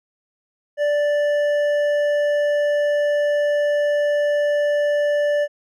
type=tone with hard clipping; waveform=sine; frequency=586 Hz; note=D5; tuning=4 cents flat; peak=-18 dBFS; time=0.77-5.48 s; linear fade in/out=50 ms; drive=7 dB; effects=none